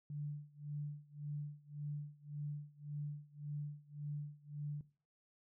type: tone with tremolo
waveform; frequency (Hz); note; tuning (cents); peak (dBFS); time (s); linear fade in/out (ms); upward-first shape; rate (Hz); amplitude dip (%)
sine; 146.83; D3; 0; -38; 0.1-4.81; 2; sine; 1.8; 95
effects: noise-tail reverb RT60 0.4 s tail -18 dB re dry